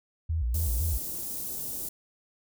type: tone with vibrato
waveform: sine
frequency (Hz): 69.1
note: C#2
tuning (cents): -5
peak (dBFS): -25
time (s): 0.29-0.98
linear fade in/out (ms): 10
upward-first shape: square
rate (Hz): 3.9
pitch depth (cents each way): 270
type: band-stop noise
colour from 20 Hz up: white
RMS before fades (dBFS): -35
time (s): 0.54-1.89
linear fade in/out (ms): 5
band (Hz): 410 to 8700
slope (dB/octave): 12
effects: none